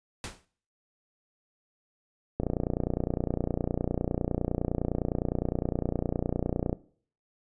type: noise with exponential decay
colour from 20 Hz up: pink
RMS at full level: -33 dBFS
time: 0.24-0.45 s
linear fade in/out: 1 ms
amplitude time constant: 44 ms
type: click train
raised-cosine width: 2 ms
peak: -14 dBFS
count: 130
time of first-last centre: 2.4-6.729 s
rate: 29.8 Hz
effects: noise-tail reverb RT60 0.5 s tail -19 dB re dry + resampled to 22050 Hz